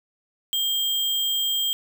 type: tone with sample-and-hold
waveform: sine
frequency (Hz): 3200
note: G7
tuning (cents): +35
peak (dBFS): -21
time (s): 0.53-1.73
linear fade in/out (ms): 0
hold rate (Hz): 11025
effects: none